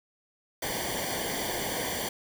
pink noise with comb filter, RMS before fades -32 dBFS, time 0.62-2.09 s, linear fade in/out 5 ms, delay 0.76 ms, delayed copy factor -0.85, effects none

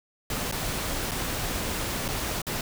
pink noise with dropouts, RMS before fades -30 dBFS, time 0.3-2.61 s, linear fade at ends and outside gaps 2 ms, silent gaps 0.514-0.523 / 1.112-1.116 / 2.081-2.086 / 2.418-2.467 s, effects none

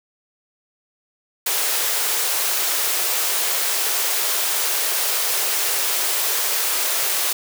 white high-pass noise, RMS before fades -21 dBFS, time 1.46-7.33 s, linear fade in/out 5 ms, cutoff 360 Hz, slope 48 dB/octave, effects none

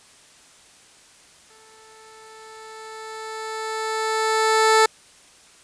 15% pulse tone with exponential growth, 440 Hz, A4, in tune, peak -6 dBFS, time 1.5-4.86 s, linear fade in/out 5 ms, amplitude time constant 730 ms, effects white hiss -51 dBFS RMS until 5.63 s + resampled to 22050 Hz

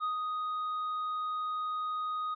triangle tone with ADSR envelope, 1246 Hz, D#6, 2 cents sharp, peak -27 dBFS, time 0-2.35 s, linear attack 39 ms, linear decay 120 ms, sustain -3 dB, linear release 15 ms, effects resampled to 11025 Hz

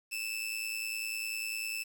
sawtooth tone with amplitude modulation, 2637 Hz, E7, in tune, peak -28 dBFS, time 0.11-1.84 s, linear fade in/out 20 ms, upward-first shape sine, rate 110 Hz, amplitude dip 70%, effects 9-bit

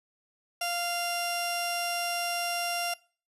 sawtooth tone pair together, 695 / 2780 Hz, F5 / F7, -9 / -9 cents, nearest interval 2 octaves, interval 2400 cents, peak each -27 dBFS, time 0.61-2.94 s, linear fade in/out 5 ms, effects noise-tail reverb RT60 0.4 s tail -23 dB re dry + resampled to 32000 Hz

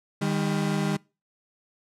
35% pulse tone pair together, 154.87 / 200 Hz, D#3 / G3, -8 / +35 cents, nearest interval major third, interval 443 cents, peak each -25 dBFS, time 0.21-0.97 s, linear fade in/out 10 ms, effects noise-tail reverb RT60 0.3 s tail -24 dB re dry + low-pass 10000 Hz 12 dB/octave

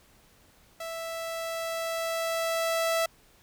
sawtooth tone with level ramp, 659.3 Hz, E5, in tune, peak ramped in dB -31 to -20 dBFS, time 0.8-3.06 s, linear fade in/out 5 ms, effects pink hiss -60 dBFS RMS until 3.42 s

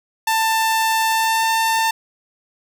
sawtooth tone with pitch glide, 890 to 897.2 Hz, A5 to A5, +20 to +34 cents, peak -12 dBFS, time 0.27-1.91 s, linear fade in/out 5 ms, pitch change +14 cents, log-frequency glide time 1.09-1.46 s, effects none

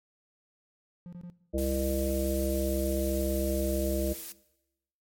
triangle tone bursts, 175.7 Hz, F3, 11 cents sharp, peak -38 dBFS, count 3, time 1.06-1.3 s, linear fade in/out 0 ms, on 66 ms, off 21 ms
harmonic tone, 67 Hz, C2, 42 cents sharp, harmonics 1 / 3 / 5 / 7 / 9, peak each -31 / -35 / -31 / -36 / -33 dBFS, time 1.53-4.14 s, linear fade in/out 20 ms
blue noise, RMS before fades -40 dBFS, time 1.58-4.32 s, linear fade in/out 0 ms
effects noise-tail reverb RT60 0.9 s tail -19 dB re dry + MP3 64 kbps

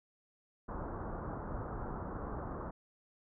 pink low-pass noise, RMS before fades -41 dBFS, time 0.68-2.71 s, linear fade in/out 10 ms, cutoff 1400 Hz, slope 48 dB/octave, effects none

